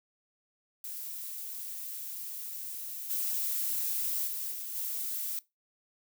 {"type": "noise with level steps", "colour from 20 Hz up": "violet", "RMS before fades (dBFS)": [-40, -32, -36, -39, -35], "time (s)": [0.84, 5.39], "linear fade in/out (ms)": 2, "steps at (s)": [3.09, 4.26, 4.51, 4.74], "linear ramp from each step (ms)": 20, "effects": ["noise-tail reverb RT60 0.2 s tail -20 dB re dry"]}